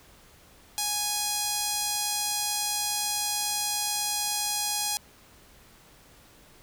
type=tone with notch filter; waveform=5% pulse; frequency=830.6 Hz; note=G#5; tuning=in tune; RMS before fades=-29 dBFS; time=0.78-4.97 s; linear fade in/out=0 ms; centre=1900 Hz; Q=1; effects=pink hiss -55 dBFS RMS until 6.62 s